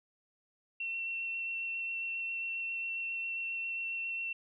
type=tone with vibrato; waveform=sine; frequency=2710 Hz; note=E7; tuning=47 cents sharp; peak=-34 dBFS; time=0.8-4.33 s; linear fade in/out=5 ms; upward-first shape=triangle; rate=7.4 Hz; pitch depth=11 cents each way; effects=none